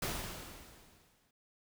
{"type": "noise with exponential decay", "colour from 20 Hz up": "pink", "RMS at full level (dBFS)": -35, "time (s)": [0.02, 1.31], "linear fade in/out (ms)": 5, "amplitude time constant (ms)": 280, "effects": []}